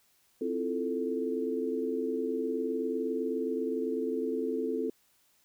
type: chord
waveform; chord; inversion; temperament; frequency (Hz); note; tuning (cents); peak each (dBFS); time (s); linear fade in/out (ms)
sine; F major seventh; second; equal; 261.6 / 329.6 / 349.2 / 440; C4 / E4 / F4 / A4; 0 / 0 / 0 / 0; -34 / -37 / -38 / -32; 0.41-4.9; 5
effects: white hiss -68 dBFS RMS until 5.44 s